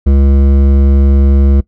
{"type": "tone with hard clipping", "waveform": "triangle", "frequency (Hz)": 68.8, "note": "C#2", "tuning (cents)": -12, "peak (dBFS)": -7, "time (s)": [0.06, 1.61], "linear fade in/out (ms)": 10, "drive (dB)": 16, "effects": ["noise-tail reverb RT60 0.1 s tail -20 dB re dry"]}